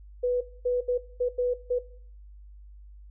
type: tone bursts at uneven times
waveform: sine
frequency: 493.9 Hz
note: B4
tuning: in tune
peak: -22 dBFS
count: 6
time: 0.23-0.41 / 0.65-0.81 / 0.88-0.98 / 1.2-1.29 / 1.38-1.54 / 1.7-1.79 s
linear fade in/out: 10 ms
effects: noise-tail reverb RT60 0.5 s tail -17 dB re dry + added 50 Hz sine -45 dBFS peak until 3.1 s